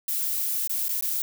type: noise with dropouts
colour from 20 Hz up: violet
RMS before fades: -27 dBFS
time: 0.08-1.22 s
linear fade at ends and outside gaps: 2 ms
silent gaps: 0.675-0.695 / 0.883-0.891 / 1.01-1.024 s
effects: none